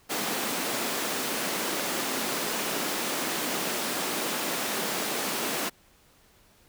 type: high-pass noise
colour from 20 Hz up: pink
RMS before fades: -30 dBFS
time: 0.09-5.7 s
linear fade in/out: 20 ms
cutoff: 210 Hz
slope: 24 dB/octave
effects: pink hiss -60 dBFS RMS until 6.68 s